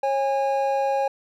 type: tone pair together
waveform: triangle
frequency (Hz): 546 / 818.1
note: C#5 / G#5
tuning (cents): -26 / -26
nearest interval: perfect fifth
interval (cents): 700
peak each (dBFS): -21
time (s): 0.03-1.08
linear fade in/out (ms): 5
effects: none